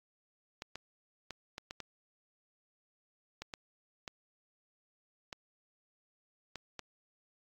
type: clicks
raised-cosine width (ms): 0.2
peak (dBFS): -24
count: 12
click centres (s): 0.621 / 0.756 / 1.307 / 1.581 / 1.709 / 1.803 / 3.42 / 3.538 / 4.078 / 5.328 / 6.557 / 6.793
effects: AAC 64 kbps